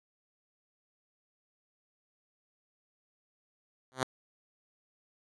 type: tone with exponential growth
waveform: 5% pulse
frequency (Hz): 130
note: C3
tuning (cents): -11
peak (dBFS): -13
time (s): 3.92-4.03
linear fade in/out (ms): 0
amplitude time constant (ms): 22
effects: resampled to 24000 Hz